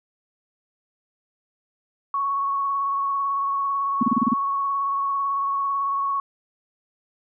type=tone with vibrato; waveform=sine; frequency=1108.7 Hz; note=C#6; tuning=in tune; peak=-21 dBFS; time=2.14-6.2 s; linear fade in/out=2 ms; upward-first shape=sine; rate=18 Hz; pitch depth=19 cents each way
type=tone bursts; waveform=sine; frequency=239.1 Hz; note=A#3; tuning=44 cents sharp; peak=-15 dBFS; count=7; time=4.01-4.337 s; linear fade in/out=5 ms; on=21 ms; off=30 ms
effects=none